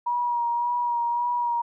sine tone with vibrato, 956 Hz, A#5, 43 cents sharp, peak -22 dBFS, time 0.06-1.62 s, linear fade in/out 10 ms, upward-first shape sine, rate 1.8 Hz, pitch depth 22 cents each way, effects none

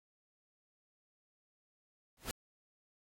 pink noise with exponential growth, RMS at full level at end -35 dBFS, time 2.17-2.31 s, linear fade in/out 1 ms, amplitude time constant 30 ms, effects AAC 48 kbps

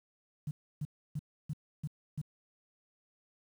sine tone bursts, 149.5 Hz, D3, 31 cents sharp, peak -33 dBFS, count 6, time 0.47-2.216 s, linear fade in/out 5 ms, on 41 ms, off 300 ms, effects 10-bit

